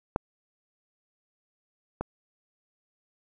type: clicks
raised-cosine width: 1 ms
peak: -11 / -16 dBFS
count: 2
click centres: 0.161 / 2.01 s
effects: none